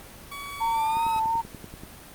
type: tone with pitch glide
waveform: 20% pulse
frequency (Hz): 1131 to 1276.9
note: C#6 to D#6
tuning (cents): +34 to +44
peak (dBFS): -30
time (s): 0.31-1.2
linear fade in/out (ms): 10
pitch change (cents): +210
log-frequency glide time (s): 0.69-1.08
type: tone with vibrato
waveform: sine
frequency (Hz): 901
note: A5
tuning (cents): +41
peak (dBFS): -22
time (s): 0.6-1.42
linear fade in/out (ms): 20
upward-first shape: sine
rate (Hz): 2.9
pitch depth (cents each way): 30
type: click train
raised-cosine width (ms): 3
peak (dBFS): -26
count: 10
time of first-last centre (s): 0.97-1.835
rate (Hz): 10.4
effects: pink hiss -45 dBFS RMS until 2.14 s + Opus 32 kbps